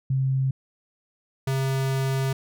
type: tone pair in turn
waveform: sine / square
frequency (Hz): 133.1 / 134.1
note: C3 / C3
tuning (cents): +30 / +43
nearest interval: unison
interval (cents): 13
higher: second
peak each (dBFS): -20 / -23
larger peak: first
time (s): 0.1-0.51 / 1.47-2.33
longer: second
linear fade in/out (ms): 5
effects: none